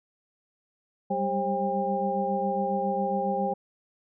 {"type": "tone cluster", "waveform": "sine", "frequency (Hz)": [193.4, 200.7, 397.8, 535, 800], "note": ["G3", "G3", "G4", "C5", "G5"], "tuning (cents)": [-23, 41, 25, 38, 35], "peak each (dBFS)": [-32, -35, -34, -30, -28], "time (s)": [1.1, 3.54], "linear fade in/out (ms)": 10, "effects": []}